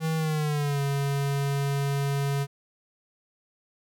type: tone with pitch glide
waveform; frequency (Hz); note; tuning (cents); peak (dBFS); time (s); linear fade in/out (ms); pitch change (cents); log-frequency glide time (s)
square; 160 to 140.09; D#3 to C#3; +49 to +19; -25; 0-2.47; 50; -230; 0.17-0.81
effects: none